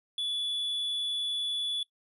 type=tone; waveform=triangle; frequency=3435 Hz; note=A7; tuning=42 cents flat; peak=-28 dBFS; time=0.18-1.83 s; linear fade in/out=2 ms; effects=noise-tail reverb RT60 0.1 s tail -20 dB re dry + resampled to 32000 Hz